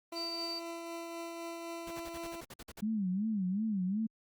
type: tone with tremolo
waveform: 20% pulse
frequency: 336 Hz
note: E4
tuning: 33 cents sharp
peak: -34 dBFS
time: 0.12-2.41 s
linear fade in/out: 5 ms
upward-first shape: triangle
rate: 3.9 Hz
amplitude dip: 30%
type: tone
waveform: sine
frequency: 4623 Hz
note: D8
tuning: 28 cents flat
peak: -37 dBFS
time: 0.15-0.6 s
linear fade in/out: 20 ms
type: noise bursts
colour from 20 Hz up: pink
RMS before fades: -48 dBFS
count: 11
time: 1.87-2.809 s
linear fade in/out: 5 ms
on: 39 ms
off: 51 ms
type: tone with vibrato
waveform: sine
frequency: 201 Hz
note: G3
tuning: 44 cents sharp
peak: -30 dBFS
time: 2.82-4.07 s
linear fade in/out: 10 ms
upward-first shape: sine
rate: 2.7 Hz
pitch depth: 180 cents each way
effects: Opus 32 kbps